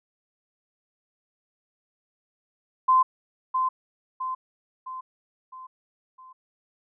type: tone with echo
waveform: sine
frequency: 1034 Hz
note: C6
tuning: 21 cents flat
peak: -15 dBFS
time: 2.88-3.03 s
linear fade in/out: 10 ms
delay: 660 ms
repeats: 5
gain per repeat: -6 dB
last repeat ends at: 6.33 s
effects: none